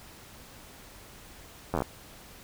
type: slowing click train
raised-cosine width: 1 ms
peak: -14 dBFS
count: 7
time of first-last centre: 1.74-1.821 s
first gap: 11 ms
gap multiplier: 1.08
effects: pink hiss -50 dBFS RMS until 2.43 s